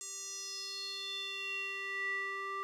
square tone with band-pass filter sweep, 392 Hz, G4, in tune, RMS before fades -40 dBFS, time 0.01-2.63 s, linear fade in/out 0 ms, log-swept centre 7300 to 1400 Hz, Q 5.7, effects none

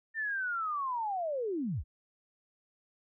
sine linear sweep, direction down, 1816 to 41.2 Hz, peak -31 dBFS, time 0.14-1.84 s, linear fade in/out 50 ms, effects none

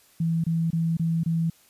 sine tone bursts, 164.81 Hz, E3, in tune, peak -21 dBFS, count 5, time 0.2-1.5 s, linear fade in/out 5 ms, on 240 ms, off 25 ms, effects white hiss -58 dBFS RMS until 1.69 s + resampled to 32000 Hz

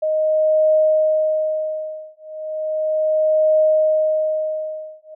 sine tone with tremolo, 622.3 Hz, D#5, in tune, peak -11 dBFS, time 0.02-5.15 s, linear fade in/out 10 ms, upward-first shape triangle, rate 0.35 Hz, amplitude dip 100%, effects none

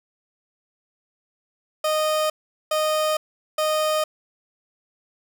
30% pulse tone bursts, 618 Hz, D#5, 12 cents flat, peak -17 dBFS, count 3, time 1.84-4.04 s, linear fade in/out 5 ms, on 460 ms, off 410 ms, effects none

